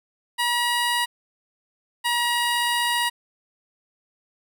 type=tone pair in turn; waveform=15% pulse; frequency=960 / 955.2 Hz; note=B5 / A#5; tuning=-49 / +42 cents; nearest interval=unison; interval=9 cents; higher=first; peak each=-14 dBFS; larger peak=neither; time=0.38-1.06 / 2.04-3.1 s; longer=second; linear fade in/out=20 ms; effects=none